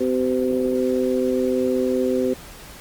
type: harmonic tone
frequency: 127.8 Hz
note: C3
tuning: 40 cents flat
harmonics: 2 / 3 / 4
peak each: -22 / -22 / -23 dBFS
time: 0-2.34 s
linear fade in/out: 10 ms
effects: pink hiss -41 dBFS RMS until 2.8 s + Opus 32 kbps